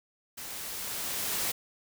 white noise with level ramp, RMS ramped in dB -41 to -30 dBFS, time 0.37-1.52 s, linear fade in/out 10 ms, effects none

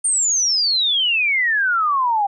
sine exponential sweep, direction down, 9010 to 784 Hz, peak -15 dBFS, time 0.04-2.27 s, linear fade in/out 10 ms, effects none

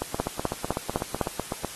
two click trains, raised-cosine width 1 ms, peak -10 / -14 dBFS, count 5 / 14, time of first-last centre 0.2-1.213 / 0.02-1.647 s, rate 3.95 / 7.99 Hz, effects white hiss -40 dBFS RMS until 1.75 s + AAC 32 kbps

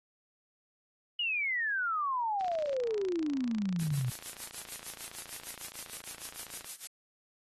sine exponential sweep, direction down, 2940 to 120.5 Hz, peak -29 dBFS, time 1.19-4.1 s, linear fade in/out 5 ms
click train, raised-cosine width 0.2 ms, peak -28 dBFS, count 120, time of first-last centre 2.41-6.645 s, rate 28.1 Hz
blue noise with tremolo, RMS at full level -38 dBFS, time 3.79-6.87 s, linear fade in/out 0 ms, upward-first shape triangle, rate 6.6 Hz, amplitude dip 100%
effects AAC 32 kbps

